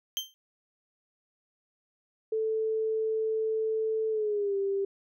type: tone with exponential decay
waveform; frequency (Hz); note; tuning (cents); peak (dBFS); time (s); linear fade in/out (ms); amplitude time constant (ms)
35% pulse; 3136; G7; 0; -24; 0.17-0.34; 0; 36
type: tone with pitch glide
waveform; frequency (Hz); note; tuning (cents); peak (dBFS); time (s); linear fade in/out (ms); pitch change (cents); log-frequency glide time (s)
sine; 440 to 394.3; A4 to G4; 0 to +10; -26; 2.32-4.85; 5; -190; 4.1-4.56
effects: none